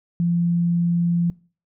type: tone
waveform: sine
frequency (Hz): 171.8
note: F3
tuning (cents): -28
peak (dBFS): -17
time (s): 0.2-1.3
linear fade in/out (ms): 0
effects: noise-tail reverb RT60 0.4 s tail -23 dB re dry

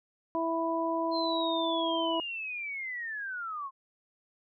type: harmonic tone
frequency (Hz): 329.6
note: E4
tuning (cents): 0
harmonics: 1 / 2 / 3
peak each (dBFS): -32 / -32 / -32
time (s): 0.35-2.2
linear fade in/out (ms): 0
type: linear sweep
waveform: sine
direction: down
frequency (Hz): 4186 to 1046.5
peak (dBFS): -34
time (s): 1.11-3.71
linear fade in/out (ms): 50
effects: none

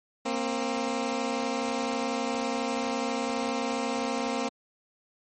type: tone pair together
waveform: 15% pulse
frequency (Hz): 233.1 / 265.2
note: A#3 / C4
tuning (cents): 0 / +23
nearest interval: major second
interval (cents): 223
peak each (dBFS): -24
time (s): 0.25-4.49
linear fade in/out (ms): 10
effects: MP3 32 kbps

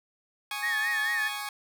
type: chord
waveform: 15% pulse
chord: Ab suspended fourth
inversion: none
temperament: equal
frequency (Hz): 830.6 / 1108.7 / 1244.5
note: Ab5 / Db6 / Eb6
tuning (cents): 0 / 0 / 0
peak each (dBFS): -29 / -30 / -35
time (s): 0.51-1.49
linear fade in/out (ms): 2
type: tone with vibrato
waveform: sine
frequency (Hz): 1800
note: A6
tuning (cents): +39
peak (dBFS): -26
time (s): 0.62-1.29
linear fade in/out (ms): 20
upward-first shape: sine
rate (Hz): 4.5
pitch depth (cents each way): 83
effects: none

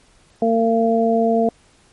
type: harmonic tone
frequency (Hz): 227.8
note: A#3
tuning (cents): -40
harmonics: 1 / 2 / 3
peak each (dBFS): -18 / -18 / -18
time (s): 0.42-1.49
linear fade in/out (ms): 2
effects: pink hiss -54 dBFS RMS until 1.92 s + MP3 48 kbps

